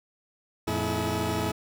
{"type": "tone cluster", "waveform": "20% pulse", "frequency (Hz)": [86.8, 112.5, 324.5, 424.7], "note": ["F2", "A2", "E4", "G#4"], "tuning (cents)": [-10, 39, -27, 39], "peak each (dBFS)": -27, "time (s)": [0.67, 1.52], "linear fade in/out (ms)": 10, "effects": []}